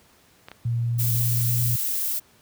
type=clicks; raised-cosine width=0.3 ms; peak=-23 dBFS; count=2; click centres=0.485 / 0.516 s
type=tone with pitch glide; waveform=sine; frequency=117.6 to 119.45 Hz; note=A#2 to A#2; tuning=+16 to +43 cents; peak=-21 dBFS; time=0.65-1.76 s; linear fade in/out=5 ms; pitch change=+27 cents; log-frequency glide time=0.8-1.47 s
type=noise; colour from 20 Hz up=violet; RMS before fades=-26 dBFS; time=0.98-2.2 s; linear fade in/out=20 ms
effects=pink hiss -57 dBFS RMS until 2.41 s + high-pass 60 Hz 12 dB/octave